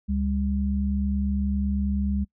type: tone pair together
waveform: sine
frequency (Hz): 71 / 200.6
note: C#2 / G3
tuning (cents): +42 / +40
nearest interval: octave + tritone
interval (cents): 1798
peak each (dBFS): -25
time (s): 0.08-2.25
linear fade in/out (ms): 20
effects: noise-tail reverb RT60 0.1 s tail -25 dB re dry